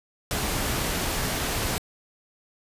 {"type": "noise", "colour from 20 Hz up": "pink", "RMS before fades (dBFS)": -27, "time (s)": [0.31, 1.78], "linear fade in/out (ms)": 0, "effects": ["resampled to 32000 Hz"]}